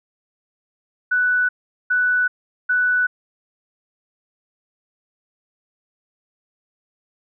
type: tone bursts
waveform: sine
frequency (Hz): 1486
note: F#6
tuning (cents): +7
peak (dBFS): -15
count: 3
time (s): 1.11-3.07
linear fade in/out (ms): 10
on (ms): 380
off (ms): 410
effects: none